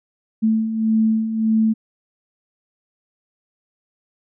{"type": "beating tone pair", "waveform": "sine", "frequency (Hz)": [219.4, 221.1], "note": ["A3", "A3"], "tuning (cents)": [-5, 9], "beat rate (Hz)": 1.7, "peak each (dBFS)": [-23, -16], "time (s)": [0.42, 1.74], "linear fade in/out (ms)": 20, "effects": []}